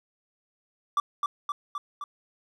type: tone with echo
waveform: triangle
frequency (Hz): 1164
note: D6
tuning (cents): -16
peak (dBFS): -19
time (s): 0.97-1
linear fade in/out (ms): 2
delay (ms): 260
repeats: 4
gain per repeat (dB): -3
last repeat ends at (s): 2.04
effects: none